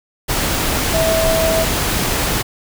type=tone in noise; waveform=sine; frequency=650 Hz; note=E5; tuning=24 cents flat; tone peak=-15 dBFS; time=0.93-1.65 s; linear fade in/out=20 ms; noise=pink; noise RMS=-18 dBFS; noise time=0.28-2.43 s; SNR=0 dB; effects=none